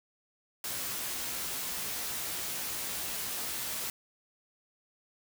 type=noise with comb filter; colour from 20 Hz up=white; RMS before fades=-36 dBFS; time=0.64-3.9 s; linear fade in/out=2 ms; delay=16 ms; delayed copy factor=+0.5; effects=none